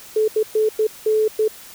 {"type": "tone bursts at uneven times", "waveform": "sine", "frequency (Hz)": 432.9, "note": "A4", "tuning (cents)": -28, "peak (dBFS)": -14, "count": 6, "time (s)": [[0.16, 0.28], [0.36, 0.43], [0.55, 0.69], [0.79, 0.87], [1.06, 1.28], [1.39, 1.48]], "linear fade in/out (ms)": 5, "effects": ["white hiss -41 dBFS RMS until 1.74 s"]}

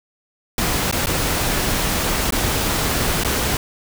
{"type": "noise with dropouts", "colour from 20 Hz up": "pink", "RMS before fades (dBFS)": -20, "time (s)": [0.58, 3.57], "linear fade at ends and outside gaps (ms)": 2, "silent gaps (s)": [[0.913, 0.925], [1.06, 1.069], [2.307, 2.323], [3.236, 3.247]], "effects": []}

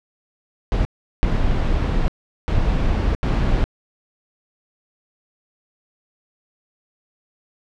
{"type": "noise bursts at uneven times", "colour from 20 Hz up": "brown", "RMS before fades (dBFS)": -18, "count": 4, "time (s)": [[0.72, 0.85], [1.23, 2.08], [2.48, 3.15], [3.23, 3.64]], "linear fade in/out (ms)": 0, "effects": ["low-pass 4000 Hz 12 dB/octave"]}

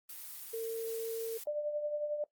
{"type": "noise", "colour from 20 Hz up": "blue", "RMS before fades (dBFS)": -46, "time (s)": [0.09, 1.44], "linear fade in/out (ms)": 5}
{"type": "tone", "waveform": "sine", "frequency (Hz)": 453.5, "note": "A#4", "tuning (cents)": -48, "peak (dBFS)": -34, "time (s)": [0.53, 1.38], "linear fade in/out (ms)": 10}
{"type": "tone with tremolo", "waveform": "sine", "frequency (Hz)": 594, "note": "D5", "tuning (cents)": 20, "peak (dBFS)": -30, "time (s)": [1.47, 2.24], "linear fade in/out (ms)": 2, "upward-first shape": "triangle", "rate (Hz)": 11, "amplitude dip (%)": 60}
{"effects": ["noise-tail reverb RT60 0.1 s tail -19 dB re dry", "Opus 32 kbps"]}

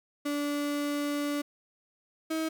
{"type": "tone pair in turn", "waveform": "35% pulse", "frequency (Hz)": [290, 319.2], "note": ["D4", "D#4"], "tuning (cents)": [-22, 44], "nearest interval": "major second", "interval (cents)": 166, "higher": "second", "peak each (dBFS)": -27, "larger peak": "neither", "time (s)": [[0.25, 1.42], [2.3, 2.49]], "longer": "first", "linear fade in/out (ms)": 10, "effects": []}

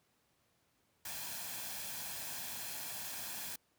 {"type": "noise with comb filter", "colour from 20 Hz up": "white", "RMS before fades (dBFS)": -43, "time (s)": [1.05, 3.56], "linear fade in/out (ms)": 5, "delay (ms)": 1.2, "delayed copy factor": 0.5, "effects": ["pink hiss -75 dBFS RMS until 3.78 s", "high-pass 80 Hz 12 dB/octave"]}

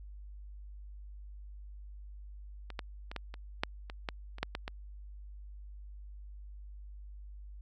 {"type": "clicks", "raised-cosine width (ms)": 0.3, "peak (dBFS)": [-28, -20, -26, -21, -29, -13, -27, -18, -30, -15, -19, -22], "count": 12, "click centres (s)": [2.703, 2.792, 3.115, 3.163, 3.341, 3.635, 3.899, 4.088, 4.384, 4.43, 4.551, 4.679], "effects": ["added 50 Hz sine -45 dBFS peak until 7.61 s"]}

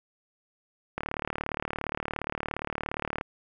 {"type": "click train", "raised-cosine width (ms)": 0.5, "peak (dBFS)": -15, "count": 84, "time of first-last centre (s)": [0.98, 3.211], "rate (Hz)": 37.2, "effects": []}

